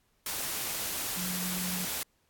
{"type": "tone in noise", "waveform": "sine", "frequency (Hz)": 181.4, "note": "F#3", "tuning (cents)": -34, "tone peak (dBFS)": -35, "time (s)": [1.17, 1.85], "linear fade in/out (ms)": 2, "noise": "white", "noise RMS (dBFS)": -34, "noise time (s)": [0.26, 2.03], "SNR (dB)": -4, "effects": ["pink hiss -72 dBFS RMS until 2.29 s", "AAC 64 kbps"]}